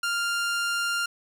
sawtooth tone, 1396.9 Hz, F6, in tune, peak -21 dBFS, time 0.03-1.06 s, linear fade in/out 5 ms, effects low-pass 11000 Hz 12 dB/octave + 8-bit

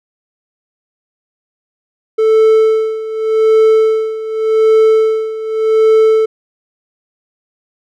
triangle tone with tremolo, 440 Hz, A4, in tune, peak -3 dBFS, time 2.18-6.26 s, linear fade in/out 10 ms, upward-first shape sine, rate 0.86 Hz, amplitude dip 80%, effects none

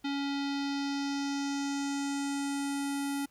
square tone with low-pass filter sweep, 280.3 Hz, C#4, 19 cents sharp, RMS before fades -33 dBFS, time 0.04-3.26 s, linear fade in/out 10 ms, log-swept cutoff 3800 to 11000 Hz, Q 2.5, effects pink hiss -67 dBFS RMS until 3.3 s

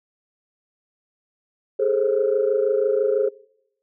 sine tone cluster, 410.3 / 436.4 / 530 Hz, G#4 / A4 / C5, -21 / -14 / +22 cents, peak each -21 dBFS, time 1.79-3.29 s, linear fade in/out 10 ms, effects noise-tail reverb RT60 0.8 s tail -25 dB re dry + tanh soft clip ceiling -10 dBFS

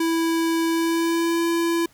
square tone with pitch glide, 329.6 to 336.5 Hz, E4 to E4, 0 to +36 cents, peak -20 dBFS, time 0-1.86 s, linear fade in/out 5 ms, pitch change +36 cents, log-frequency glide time 0.69-1.45 s, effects pink hiss -56 dBFS RMS until 1.93 s

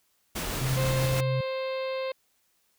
pink noise with tremolo, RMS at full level -31 dBFS, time 0.35-1.21 s, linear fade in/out 10 ms, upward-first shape triangle, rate 6.2 Hz, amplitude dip 25%
sine tone, 130.81 Hz, C3, in tune, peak -25 dBFS, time 0.61-1.41 s, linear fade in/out 5 ms
harmonic tone, 526 Hz, C5, 9 cents sharp, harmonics 1 / 2 / 3 / 4 / 5 / 6 / 7 / 8 / 9, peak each -29 / -39 / -48 / -43 / -43 / -50 / -47 / -47 / -55 dBFS, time 0.77-2.12 s, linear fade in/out 5 ms
effects white hiss -70 dBFS RMS until 2.78 s

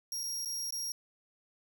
sawtooth tone with dropouts, 5610 Hz, F8, 7 cents sharp, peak -32 dBFS, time 0.12-0.92 s, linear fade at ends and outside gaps 1 ms, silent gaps 0.233-0.237 / 0.449-0.457 / 0.706-0.724 s, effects none

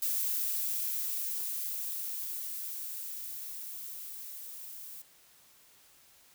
violet noise with level ramp, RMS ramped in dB -31 to -46 dBFS, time 0.02-5.02 s, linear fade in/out 5 ms, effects white hiss -61 dBFS RMS until 6.34 s

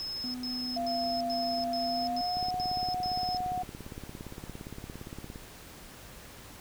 sine tone bursts, 5180 Hz, E8, 31 cents flat, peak -34 dBFS, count 8, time 0-3.371 s, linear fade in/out 0 ms, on 340 ms, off 93 ms
triangle tone, 250 Hz, B3, 21 cents sharp, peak -34 dBFS, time 0.24-2.21 s, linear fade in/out 0 ms
sine tone with pitch glide, 690 to 731 Hz, F5 to F#5, -21 to -21 cents, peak -30 dBFS, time 0.76-3.63 s, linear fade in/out 10 ms, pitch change +100 cents, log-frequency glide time 1.85-2.45 s
click train, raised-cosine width 3 ms, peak -28 dBFS, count 53, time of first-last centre 2.37-5.359 s, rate 17.4 Hz
effects pink hiss -49 dBFS RMS until 6.6 s

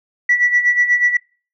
sine tone with tremolo, 1953 Hz, B6, 20 cents flat, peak -8 dBFS, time 0.29-1.17 s, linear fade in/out 5 ms, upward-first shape sine, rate 8.2 Hz, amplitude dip 70%, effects noise-tail reverb RT60 0.4 s tail -26 dB re dry + tanh soft clip ceiling -5 dBFS

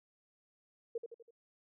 sine tone with echo, 464.4 Hz, A#4, 7 cents flat, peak -34 dBFS, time 0.95-0.98 s, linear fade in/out 5 ms, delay 82 ms, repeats 4, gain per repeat -6 dB, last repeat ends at 1.308 s, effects none

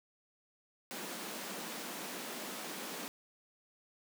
pink high-pass noise, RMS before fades -43 dBFS, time 0.91-3.08 s, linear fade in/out 0 ms, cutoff 180 Hz, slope 48 dB/octave, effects none

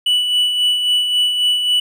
triangle tone with tremolo, 2960 Hz, F#7, in tune, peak -10 dBFS, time 0.06-1.8 s, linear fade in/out 5 ms, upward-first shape sine, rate 3.7 Hz, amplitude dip 45%, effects none

